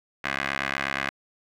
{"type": "tone with band-pass filter", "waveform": "15% pulse", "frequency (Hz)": 68.5, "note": "C#2", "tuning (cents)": -20, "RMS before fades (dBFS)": -29, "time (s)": [0.24, 1.1], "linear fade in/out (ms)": 5, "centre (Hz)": 1900, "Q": 1.9, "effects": []}